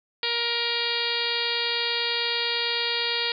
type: harmonic tone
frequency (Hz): 471.1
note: A#4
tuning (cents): +18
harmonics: 1 / 2 / 3 / 4 / 5 / 6 / 7 / 8 / 9 / 10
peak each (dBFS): -34 / -36 / -37 / -33 / -32 / -33 / -32 / -31 / -32 / -33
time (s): 0.23-3.32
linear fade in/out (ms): 2
effects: none